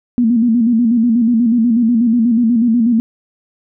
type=tone with vibrato; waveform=sine; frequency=233.1 Hz; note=A#3; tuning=in tune; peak=-9 dBFS; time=0.18-3 s; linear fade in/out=0 ms; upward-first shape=square; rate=8.2 Hz; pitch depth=74 cents each way; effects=none